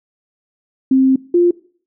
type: tone pair in turn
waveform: sine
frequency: 263.9 / 349.3 Hz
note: C4 / F4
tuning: +15 / 0 cents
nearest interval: perfect fourth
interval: 485 cents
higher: second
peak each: -8 dBFS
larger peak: neither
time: 0.91-1.16 / 1.34-1.51 s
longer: first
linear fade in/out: 5 ms
effects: noise-tail reverb RT60 0.5 s tail -21 dB re dry